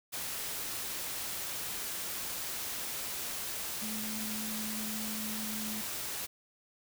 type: tone in noise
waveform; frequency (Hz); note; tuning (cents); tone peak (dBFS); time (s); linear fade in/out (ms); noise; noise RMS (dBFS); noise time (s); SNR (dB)
sine; 216.1; A3; -31; -39; 3.81-5.82; 20; white; -38; 0.12-6.27; -4
effects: none